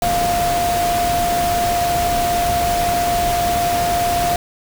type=tone in noise; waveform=sine; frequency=698.5 Hz; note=F5; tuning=in tune; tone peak=-16 dBFS; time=0.02-4.36 s; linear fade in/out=2 ms; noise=pink; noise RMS=-23 dBFS; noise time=0.02-4.36 s; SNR=+4 dB; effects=none